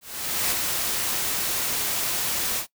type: noise with ADSR envelope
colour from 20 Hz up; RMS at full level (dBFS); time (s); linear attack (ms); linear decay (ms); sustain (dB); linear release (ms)
white; -23; 0.01-2.67; 500; 26; -3; 95
effects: noise-tail reverb RT60 0.1 s tail -20 dB re dry